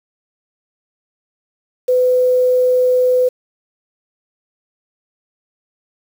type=tone with quantisation; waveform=sine; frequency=503 Hz; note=B4; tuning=32 cents sharp; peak=-10 dBFS; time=1.88-3.29 s; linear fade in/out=10 ms; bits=6; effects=none